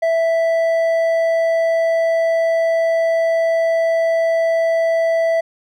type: tone with hard clipping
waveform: sine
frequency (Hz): 659.3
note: E5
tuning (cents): 0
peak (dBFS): -15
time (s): 0.02-5.41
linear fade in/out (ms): 10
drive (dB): 5
effects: none